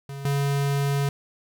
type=tone pair in turn; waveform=square; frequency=139.2 / 140.57 Hz; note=C#3 / C#3; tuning=+8 / +25 cents; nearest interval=unison; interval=17 cents; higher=second; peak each=-34 / -22 dBFS; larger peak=second; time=0.09-0.25 / 0.25-1.09 s; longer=second; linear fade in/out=2 ms; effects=10-bit